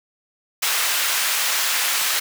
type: high-pass noise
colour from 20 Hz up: pink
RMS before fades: -21 dBFS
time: 0.62-2.2 s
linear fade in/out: 10 ms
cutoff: 1400 Hz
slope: 12 dB/octave
effects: none